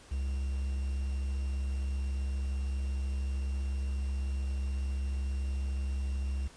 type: tone with quantisation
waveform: triangle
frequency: 67.3 Hz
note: C2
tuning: 49 cents sharp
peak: -28 dBFS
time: 0.11-6.48 s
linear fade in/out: 10 ms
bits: 9
effects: pink hiss -55 dBFS RMS until 6.56 s + resampled to 22050 Hz